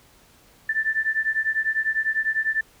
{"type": "beating tone pair", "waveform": "sine", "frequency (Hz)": [1763, 1773], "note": ["A6", "A6"], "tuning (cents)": [3, 13], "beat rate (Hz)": 10, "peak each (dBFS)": [-24, -24], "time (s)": [0.69, 2.61], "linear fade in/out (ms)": 5, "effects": ["pink hiss -55 dBFS RMS until 2.8 s"]}